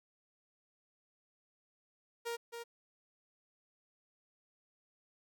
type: tone with echo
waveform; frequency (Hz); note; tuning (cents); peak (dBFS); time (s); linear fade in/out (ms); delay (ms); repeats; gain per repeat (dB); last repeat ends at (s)
sawtooth; 468.5; A#4; +9; -33; 2.25-2.37; 20; 270; 1; -6; 2.64
effects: none